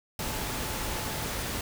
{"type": "tone in noise", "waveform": "sine", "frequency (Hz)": 870, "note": "A5", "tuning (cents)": -20, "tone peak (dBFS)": -44, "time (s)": [0.2, 1.25], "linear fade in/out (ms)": 2, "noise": "pink", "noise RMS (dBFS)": -33, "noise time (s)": [0.19, 1.61], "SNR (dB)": -14, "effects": []}